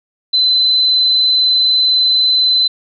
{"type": "tone", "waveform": "sine", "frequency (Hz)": 4039, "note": "B7", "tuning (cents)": 38, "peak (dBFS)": -9, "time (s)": [0.33, 2.68], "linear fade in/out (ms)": 10, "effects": []}